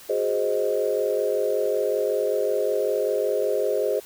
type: chord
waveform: sine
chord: Ab dominant seventh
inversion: third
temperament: equal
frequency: 370 / 415.3 / 523.3 / 622.3 Hz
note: Gb4 / Ab4 / C5 / Eb5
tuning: 0 / 0 / 0 / 0 cents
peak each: -30 / -24 / -25 / -27 dBFS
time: 0.09-4 s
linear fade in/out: 10 ms
effects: tanh soft clip ceiling -10 dBFS + white hiss -46 dBFS RMS until 4.05 s